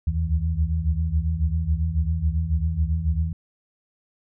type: tone cluster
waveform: sine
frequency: 71 / 74.6 / 81.9 / 161.7 Hz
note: C#2 / D2 / E2 / E3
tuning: +42 / +28 / -11 / -33 cents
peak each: -30 / -25 / -23 / -29 dBFS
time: 0.07-3.33 s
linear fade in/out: 5 ms
effects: none